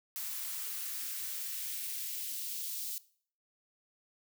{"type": "noise with high-pass filter sweep", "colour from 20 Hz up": "blue", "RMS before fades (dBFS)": -39, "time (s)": [0.16, 2.98], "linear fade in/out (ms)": 0, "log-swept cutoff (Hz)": [880, 3900], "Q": 1.1, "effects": ["noise-tail reverb RT60 0.5 s tail -19 dB re dry"]}